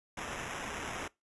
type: noise with sample-and-hold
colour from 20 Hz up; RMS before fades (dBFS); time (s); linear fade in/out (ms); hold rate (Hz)
white; -40; 0.17-1.08; 5; 4410
effects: noise-tail reverb RT60 0.2 s tail -22 dB re dry + resampled to 24000 Hz